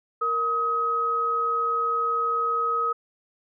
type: tone pair together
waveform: sine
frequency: 466.2 / 1267.8 Hz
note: A#4 / D#6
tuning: 0 / +32 cents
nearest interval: octave + perfect fourth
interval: 1732 cents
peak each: -31 / -22 dBFS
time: 0.21-2.93 s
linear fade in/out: 10 ms
effects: none